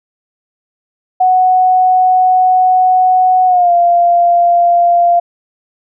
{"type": "tone with pitch glide", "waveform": "sine", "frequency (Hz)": [740, 694.4], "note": ["F#5", "F5"], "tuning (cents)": [0, -10], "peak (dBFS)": -6, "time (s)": [1.2, 5.2], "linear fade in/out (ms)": 10, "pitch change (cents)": -110, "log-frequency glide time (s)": [3.46, 3.72], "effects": []}